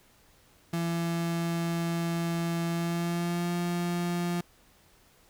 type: tone with pitch glide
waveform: 35% pulse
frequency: 168.5 to 174.14 Hz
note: E3 to F3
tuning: +38 to -5 cents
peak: -26 dBFS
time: 0.73-4.41 s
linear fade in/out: 5 ms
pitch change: +57 cents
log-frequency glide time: 2.72-3.53 s
effects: pink hiss -61 dBFS RMS until 5.29 s